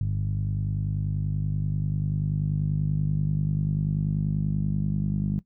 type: tone with low-pass filter sweep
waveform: 10% pulse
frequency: 50.3 Hz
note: G1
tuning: 45 cents sharp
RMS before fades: -26 dBFS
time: 0.01-5.39 s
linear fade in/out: 0 ms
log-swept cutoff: 120 to 180 Hz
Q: 4.1
effects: noise-tail reverb RT60 0.1 s tail -17 dB re dry